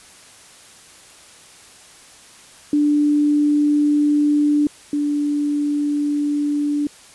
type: tone pair in turn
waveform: sine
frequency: 294.5 / 292.1 Hz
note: D4 / D4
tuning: +5 / -9 cents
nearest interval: unison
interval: 14 cents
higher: first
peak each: -13 / -17 dBFS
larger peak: first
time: 2.73-4.67 / 4.93-6.87 s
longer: neither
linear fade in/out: 2 ms
effects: white hiss -45 dBFS RMS until 7.14 s + resampled to 24000 Hz